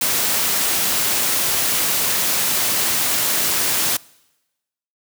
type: noise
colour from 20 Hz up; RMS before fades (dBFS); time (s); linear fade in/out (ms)
white; -19; 0.01-3.97; 5
effects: noise-tail reverb RT60 1.0 s tail -24 dB re dry + high-pass 100 Hz 12 dB/octave